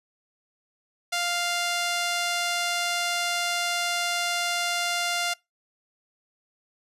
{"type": "tone with band-pass filter", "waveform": "sawtooth", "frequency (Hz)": 698.5, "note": "F5", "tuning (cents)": 0, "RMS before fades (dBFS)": -27, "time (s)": [1.12, 5.34], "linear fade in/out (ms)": 10, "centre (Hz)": 4400, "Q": 0.53, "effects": ["noise-tail reverb RT60 0.2 s tail -24 dB re dry", "resampled to 32000 Hz"]}